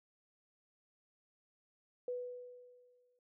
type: tone with exponential decay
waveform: sine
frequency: 493.9 Hz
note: B4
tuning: in tune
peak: -35 dBFS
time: 2.08-3.19 s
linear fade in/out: 2 ms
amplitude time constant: 240 ms
effects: none